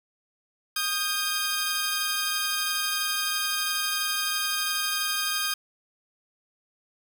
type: tone cluster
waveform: 15% pulse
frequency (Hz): 1239 / 1591 / 3205 / 4944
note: D#6 / G6 / G7 / D#8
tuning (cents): -8 / +25 / +38 / -12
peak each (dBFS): -24 / -23 / -29 / -25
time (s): 0.76-5.54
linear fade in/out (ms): 5
effects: none